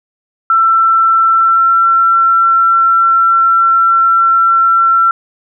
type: tone with pitch glide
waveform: sine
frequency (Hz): 1340 to 1351.7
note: E6 to E6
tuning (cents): +28 to +43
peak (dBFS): -6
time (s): 0.5-5.11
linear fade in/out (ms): 2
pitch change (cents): +15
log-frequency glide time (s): 1.33-1.7
effects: none